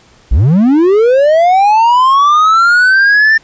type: linear sweep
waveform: triangle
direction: up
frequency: 44.91 to 1800 Hz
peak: -3 dBFS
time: 0.31-3.38 s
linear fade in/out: 10 ms
effects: pink hiss -45 dBFS RMS until 3.43 s + resampled to 16000 Hz